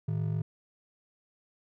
triangle ring-modulated tone, 133.4 Hz, C3, 34 cents sharp, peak -23 dBFS, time 0.08-0.42 s, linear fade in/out 2 ms, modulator 23.5 Hz, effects none

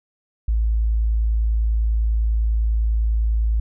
sine tone, 55 Hz, A1, in tune, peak -16 dBFS, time 0.48-3.6 s, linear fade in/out 5 ms, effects none

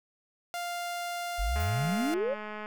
sawtooth tone, 698.5 Hz, F5, in tune, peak -29 dBFS, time 0.54-2.14 s, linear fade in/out 0 ms
sine exponential sweep, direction up, 42.99 to 599 Hz, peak -27 dBFS, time 1.38-2.35 s, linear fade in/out 20 ms
click train, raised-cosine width 0.5 ms, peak -25 dBFS, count 234, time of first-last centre 1.56-2.659 s, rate 212 Hz
violet noise with exponential decay, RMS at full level -40 dBFS, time 1.6-1.83 s, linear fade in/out 2 ms, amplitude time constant 49 ms
effects none

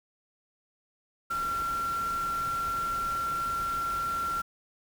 sine tone in noise, 1366 Hz, F6, 39 cents flat, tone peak -28 dBFS, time 1.3-4.42 s, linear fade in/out 10 ms, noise pink, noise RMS -42 dBFS, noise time 1.3-4.42 s, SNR +11 dB, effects none

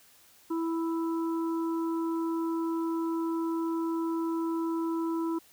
harmonic tone, 329.6 Hz, E4, in tune, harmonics 1 / 3 / 4, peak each -28 / -38 / -44 dBFS, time 0.5-5.39 s, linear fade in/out 10 ms, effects white hiss -59 dBFS RMS until 5.52 s

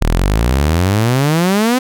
sawtooth exponential sweep, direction up, 36.71 to 261.6 Hz, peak -7 dBFS, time 0.01-1.79 s, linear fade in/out 10 ms, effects none

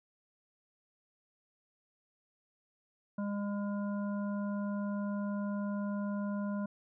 harmonic tone, 203.2 Hz, G#3, 38 cents flat, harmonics 1 / 3 / 5 / 7, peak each -33 / -43 / -47 / -50 dBFS, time 3.18-6.66 s, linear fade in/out 5 ms, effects none

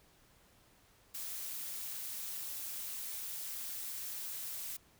blue noise with amplitude modulation, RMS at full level -40 dBFS, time 1.14-4.77 s, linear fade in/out 10 ms, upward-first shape sine, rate 293 Hz, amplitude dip 45%, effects pink hiss -66 dBFS RMS until 4.99 s

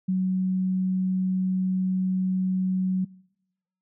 sine tone, 186.4 Hz, F#3, 13 cents sharp, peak -21 dBFS, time 0.08-3.05 s, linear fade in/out 10 ms, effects noise-tail reverb RT60 0.9 s tail -25 dB re dry

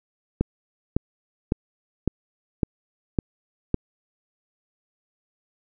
click train, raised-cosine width 3 ms, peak -7 dBFS, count 7, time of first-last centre 0.41-3.743 s, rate 1.8 Hz, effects none

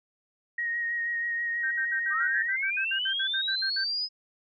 sine tone with vibrato, 1877 Hz, A#6, 11 cents sharp, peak -27 dBFS, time 0.58-2.43 s, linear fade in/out 5 ms, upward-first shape sine, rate 6.2 Hz, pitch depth 19 cents each way
sine tone bursts, 1568 Hz, G6, in tune, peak -28 dBFS, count 16, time 1.63-3.843 s, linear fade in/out 10 ms, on 83 ms, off 59 ms
sine linear sweep, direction up, 1166 to 5080 Hz, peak -27 dBFS, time 2.1-4.09 s, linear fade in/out 50 ms
effects none

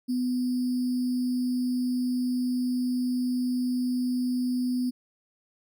sine tone with sample-and-hold, 250 Hz, B3, 21 cents sharp, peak -24 dBFS, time 0.08-4.91 s, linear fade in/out 20 ms, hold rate 4900 Hz, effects none

